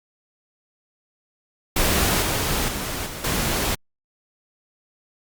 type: noise with level steps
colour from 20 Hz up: pink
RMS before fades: -20 / -23 / -28 / -33 / -23 dBFS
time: 1.76-3.75 s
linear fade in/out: 5 ms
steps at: 2.22 / 2.68 / 3.06 / 3.24 s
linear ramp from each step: 5 ms
effects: Opus 48 kbps